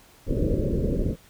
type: low-pass noise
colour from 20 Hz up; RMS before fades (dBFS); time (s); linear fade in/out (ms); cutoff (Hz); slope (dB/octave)
pink; -24; 0.26-1.16; 50; 570; 96
effects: pink hiss -54 dBFS RMS until 1.29 s